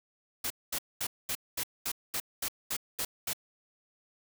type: noise bursts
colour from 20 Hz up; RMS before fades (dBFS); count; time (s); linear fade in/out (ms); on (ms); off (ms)
white; -33; 11; 0.44-3.333; 5; 63; 220
effects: none